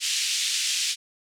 pink band-pass noise, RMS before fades -26 dBFS, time 0-0.96 s, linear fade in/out 50 ms, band 2700 to 8200 Hz, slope 24 dB/octave, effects none

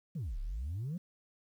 sine exponential two-way sweep, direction down then up, 188 to 32.23 to 188 Hz, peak -33 dBFS, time 0.15-0.98 s, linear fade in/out 10 ms, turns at 0.39 s, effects tanh soft clip ceiling -33 dBFS + 11-bit

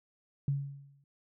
sine tone with exponential decay, 140 Hz, C#3, 18 cents sharp, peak -25 dBFS, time 0.48-1.04 s, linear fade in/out 2 ms, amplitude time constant 120 ms, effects none

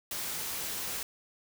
white noise, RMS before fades -36 dBFS, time 0.11-1.03 s, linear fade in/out 2 ms, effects none

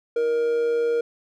triangle tone with amplitude modulation, 470 Hz, A#4, 14 cents sharp, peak -16 dBFS, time 0.16-1.01 s, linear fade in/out 5 ms, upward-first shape sine, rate 149 Hz, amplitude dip 30%, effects none

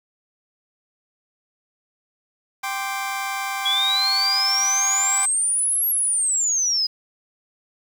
25% pulse chord, G suspended fourth, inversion none, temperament just, 784 / 1045.3 / 1176 Hz, G5 / C6 / D6, 0 / -2 / +2 cents, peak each -24 / -27 / -28 dBFS, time 2.63-5.26 s, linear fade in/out 10 ms
sine exponential two-way sweep, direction up then down, 3322 to 11610 to 4920 Hz, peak -18 dBFS, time 3.65-6.87 s, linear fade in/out 10 ms, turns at 5.88 s
effects 8-bit

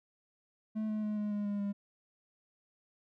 triangle tone with pitch steps, 216.7 / 214.1 / 211.5 / 209 / 206.4 / 203.9 / 201.5 Hz, A3 / A3 / G#3 / G#3 / G#3 / G#3 / G3, -26 / -47 / +32 / +11 / -10 / -32 / +48 cents, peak -30 dBFS, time 0.75-1.73 s, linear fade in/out 20 ms, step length 140 ms, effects none

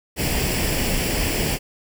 pink noise with comb filter, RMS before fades -22 dBFS, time 0.16-1.59 s, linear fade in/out 50 ms, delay 0.39 ms, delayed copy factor +0.6, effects none

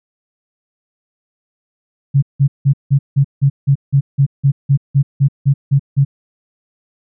sine tone bursts, 138.59 Hz, C#3, in tune, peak -7 dBFS, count 16, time 2.14-6.05 s, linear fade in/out 20 ms, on 85 ms, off 170 ms, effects none

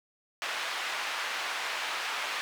white band-pass noise, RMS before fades -34 dBFS, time 0.42-2.41 s, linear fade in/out 0 ms, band 810 to 2600 Hz, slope 12 dB/octave, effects none

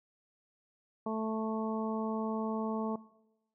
harmonic tone, 220 Hz, A3, in tune, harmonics 1 / 2 / 3 / 4 / 5, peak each -35 / -38 / -40 / -41 / -42 dBFS, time 1.06-2.96 s, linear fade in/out 5 ms, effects noise-tail reverb RT60 0.9 s tail -20 dB re dry

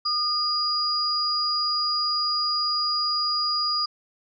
sine tone pair together, 1217 / 4875 Hz, D#6 / D#8, -39 / -36 cents, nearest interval 2 octaves, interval 2403 cents, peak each -27 / -23 dBFS, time 0.05-3.86 s, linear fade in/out 10 ms, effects none

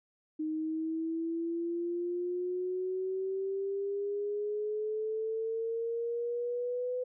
sine exponential sweep, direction up, 309.7 to 503 Hz, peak -31 dBFS, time 0.39-7.04 s, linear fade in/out 10 ms, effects none

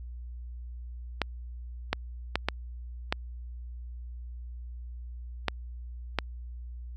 clicks, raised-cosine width 0.3 ms, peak -9 dBFS, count 7, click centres 1.217 / 1.93 / 2.356 / 2.486 / 3.125 / 5.483 / 6.187 s, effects added 60 Hz sine -38 dBFS peak until 6.96 s

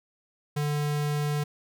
square tone, 147.5 Hz, D3, 8 cents sharp, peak -26 dBFS, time 0.56-1.44 s, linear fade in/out 10 ms, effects none

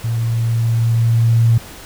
sine tone with level ramp, 115.3 Hz, A#2, 19 cents flat, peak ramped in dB -16 to -8 dBFS, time 0.04-1.58 s, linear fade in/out 5 ms, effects pink hiss -36 dBFS RMS until 1.85 s

